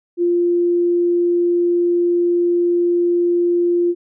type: tone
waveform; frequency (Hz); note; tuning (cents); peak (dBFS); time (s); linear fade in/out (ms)
sine; 348.2; F4; -5; -13; 0.17-3.95; 50
effects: none